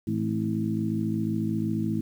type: harmonic tone with a mistuned harmonic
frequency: 54.1 Hz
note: A1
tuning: 29 cents flat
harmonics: 2 / 3 / 4 / 5 / 6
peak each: -32 / -32 / -28 / -36 / -31 dBFS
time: 0.07-2.01 s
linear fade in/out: 5 ms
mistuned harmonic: 5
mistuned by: -55 cents
effects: 9-bit